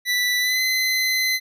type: tone with pitch glide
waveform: 25% pulse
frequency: 1975.5 to 2040 Hz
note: B6 to C7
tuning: 0 to -44 cents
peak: -15 dBFS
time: 0.05-1.4 s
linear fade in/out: 50 ms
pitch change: +56 cents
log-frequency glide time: 0.4-0.61 s
effects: none